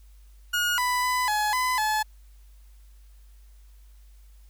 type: tone with pitch steps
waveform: 30% pulse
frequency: 1439 / 993 / 1001 / 845 / 1009 / 859 Hz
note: F#6 / B5 / B5 / G#5 / B5 / A5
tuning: -49 / +9 / +23 / +30 / +37 / -42 cents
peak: -20 dBFS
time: 0.53-2.03 s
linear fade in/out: 10 ms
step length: 250 ms
effects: added 50 Hz sine -48 dBFS peak until 4.49 s + white hiss -65 dBFS RMS until 4.49 s